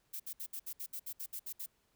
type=noise bursts; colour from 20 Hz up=violet; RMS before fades=-42 dBFS; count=12; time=0.13-1.662 s; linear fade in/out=10 ms; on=69 ms; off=64 ms; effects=pink hiss -75 dBFS RMS until 1.95 s